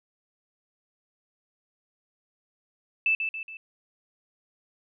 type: tone with echo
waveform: sine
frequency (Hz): 2637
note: E7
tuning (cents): 0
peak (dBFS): -20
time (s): 3.06-3.15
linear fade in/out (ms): 2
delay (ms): 140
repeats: 3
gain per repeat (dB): -6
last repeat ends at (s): 3.57
effects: none